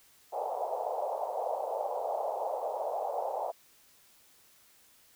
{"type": "band-pass noise", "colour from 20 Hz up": "white", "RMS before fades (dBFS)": -34, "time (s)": [0.32, 3.52], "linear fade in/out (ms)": 20, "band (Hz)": [500, 840], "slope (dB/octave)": 48, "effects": ["white hiss -62 dBFS RMS until 5.15 s"]}